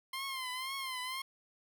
15% pulse tone with vibrato, 1046.5 Hz, C6, in tune, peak -31 dBFS, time 0.13-1.22 s, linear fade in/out 5 ms, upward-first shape triangle, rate 2 Hz, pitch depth 88 cents each way, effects none

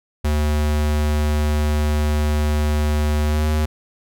square tone with pitch glide, 75 to 76.75 Hz, D2 to D#2, +37 to -23 cents, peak -17 dBFS, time 0.24-3.66 s, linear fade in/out 10 ms, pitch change +40 cents, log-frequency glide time 3.25-3.46 s, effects none

